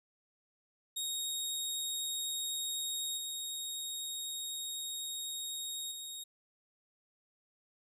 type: tone with level steps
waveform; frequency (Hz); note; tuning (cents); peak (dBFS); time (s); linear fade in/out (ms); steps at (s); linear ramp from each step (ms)
20% pulse; 3748; A#7; +9; -29 / -32 / -36; 0.96-6.24; 10; 3.17 / 5.91; 10
effects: none